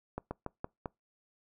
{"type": "slowing click train", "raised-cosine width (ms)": 1, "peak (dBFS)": -22, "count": 5, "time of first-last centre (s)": [0.18, 0.858], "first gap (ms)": 130, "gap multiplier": 1.18, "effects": ["noise-tail reverb RT60 0.2 s tail -25 dB re dry"]}